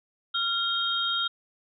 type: tone cluster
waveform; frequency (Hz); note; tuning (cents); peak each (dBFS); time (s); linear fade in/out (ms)
sine; 1383 / 3201 / 3731; F6 / G7 / A#7; -17 / +36 / +1; -29; 0.34-1.28; 10
effects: none